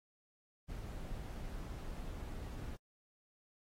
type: noise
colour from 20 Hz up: brown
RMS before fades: -44 dBFS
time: 0.68-2.77 s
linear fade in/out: 20 ms
effects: AAC 48 kbps